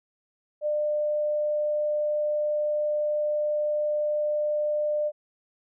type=tone; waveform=sine; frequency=599 Hz; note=D5; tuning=34 cents sharp; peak=-23 dBFS; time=0.61-5.12 s; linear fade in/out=50 ms; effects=none